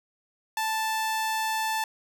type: tone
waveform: sawtooth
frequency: 880 Hz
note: A5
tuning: in tune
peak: -22 dBFS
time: 0.57-1.84 s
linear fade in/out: 2 ms
effects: none